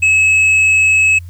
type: tone with hard clipping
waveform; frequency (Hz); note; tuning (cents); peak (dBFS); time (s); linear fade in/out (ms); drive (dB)
sine; 2581; E7; -37; -9; 0.02-1.19; 10; 4
effects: added 87 Hz sine -28 dBFS peak until 1.29 s + white hiss -53 dBFS RMS until 1.29 s